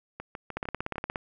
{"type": "two click trains", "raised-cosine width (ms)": 0.5, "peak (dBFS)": [-16, -22], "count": [11, 6], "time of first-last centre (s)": [[0.57, 1.158], [0.2, 0.958]], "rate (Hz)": [17, 6.6], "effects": []}